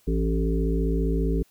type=harmonic tone with a mistuned harmonic; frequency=55 Hz; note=A1; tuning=in tune; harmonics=1 / 3 / 5 / 7 / 8; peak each=-23 / -28 / -30 / -31 / -32 dBFS; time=0.07-1.43 s; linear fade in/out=10 ms; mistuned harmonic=3; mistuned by=+49 cents; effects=white hiss -62 dBFS RMS until 1.5 s